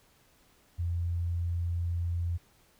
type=tone; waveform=sine; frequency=85.9 Hz; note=F2; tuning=28 cents flat; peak=-28 dBFS; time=0.78-2.38 s; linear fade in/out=20 ms; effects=pink hiss -64 dBFS RMS until 2.79 s